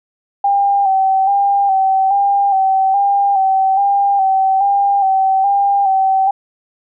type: tone with vibrato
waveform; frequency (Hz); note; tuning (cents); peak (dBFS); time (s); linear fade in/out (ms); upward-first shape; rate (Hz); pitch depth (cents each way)
sine; 784; G5; 0; -10; 0.44-6.31; 5; square; 1.2; 35
effects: none